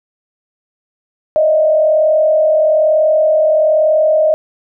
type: tone with frequency modulation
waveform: sine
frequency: 622 Hz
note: D#5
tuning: 1 cent flat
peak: -8 dBFS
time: 1.36-4.34 s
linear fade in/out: 0 ms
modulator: 41.1 Hz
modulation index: 0.61
effects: none